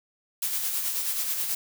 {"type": "noise with tremolo", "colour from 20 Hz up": "blue", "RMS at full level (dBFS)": -27, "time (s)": [0.42, 1.55], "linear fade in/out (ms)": 5, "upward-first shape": "sine", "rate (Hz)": 9.3, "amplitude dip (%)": 40, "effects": []}